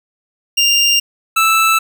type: tone pair in turn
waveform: 25% pulse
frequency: 2794 / 1318.6 Hz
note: F7 / E6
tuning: 0 / 0 cents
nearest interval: octave + minor second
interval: 1300 cents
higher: first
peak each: -6 dBFS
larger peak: neither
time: 0.57-1 / 1.36-1.79 s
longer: neither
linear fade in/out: 10 ms
effects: none